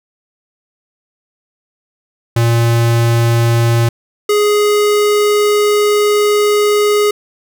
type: tone pair in turn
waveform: square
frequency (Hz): 116.8 / 416.2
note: A#2 / G#4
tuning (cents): +4 / +4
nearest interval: octave + minor seventh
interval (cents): 2200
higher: second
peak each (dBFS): -10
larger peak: neither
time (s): 2.36-3.89 / 4.29-7.11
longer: second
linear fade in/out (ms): 5
effects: none